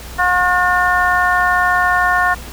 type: harmonic tone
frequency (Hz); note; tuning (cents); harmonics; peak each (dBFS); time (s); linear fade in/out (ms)
360; F#4; -47; 2 / 3 / 4 / 5; -17 / -17 / -17 / -17; 0.18-2.35; 20
effects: added 60 Hz sine -32 dBFS peak until 2.52 s + pink hiss -34 dBFS RMS until 2.52 s